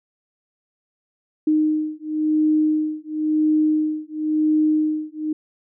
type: beating tone pair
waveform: sine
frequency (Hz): 307.8 / 308.76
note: D#4 / D#4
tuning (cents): -19 / -13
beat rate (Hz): 0.96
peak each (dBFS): -20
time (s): 1.47-5.33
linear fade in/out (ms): 5
effects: none